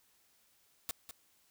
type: noise with echo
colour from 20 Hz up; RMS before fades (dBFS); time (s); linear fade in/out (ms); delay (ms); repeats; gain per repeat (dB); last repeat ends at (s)
white; -37; 0.89-0.91; 0; 200; 1; -10; 1.11
effects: white hiss -70 dBFS RMS until 1.5 s